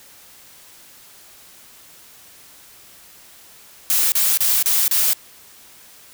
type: noise bursts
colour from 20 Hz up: blue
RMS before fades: -17 dBFS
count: 5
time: 3.9-5.132 s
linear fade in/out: 0 ms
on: 220 ms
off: 33 ms
effects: white hiss -46 dBFS RMS until 6.13 s